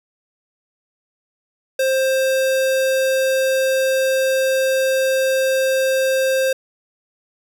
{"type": "tone", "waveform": "square", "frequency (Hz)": 528, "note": "C5", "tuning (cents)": 16, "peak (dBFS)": -16, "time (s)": [1.79, 6.53], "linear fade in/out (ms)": 5, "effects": []}